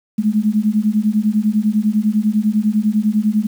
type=beating tone pair; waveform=sine; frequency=207.7 / 217.7 Hz; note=G#3 / A3; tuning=0 / -18 cents; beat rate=10 Hz; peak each=-16 dBFS; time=0.18-3.47 s; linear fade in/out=10 ms; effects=7-bit